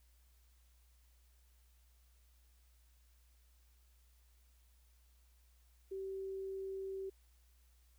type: tone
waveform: sine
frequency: 385.5 Hz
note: G4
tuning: 29 cents flat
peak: -40 dBFS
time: 5.91-7.1 s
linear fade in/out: 10 ms
effects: added 60 Hz sine -65 dBFS peak until 7.98 s + white hiss -75 dBFS RMS until 7.98 s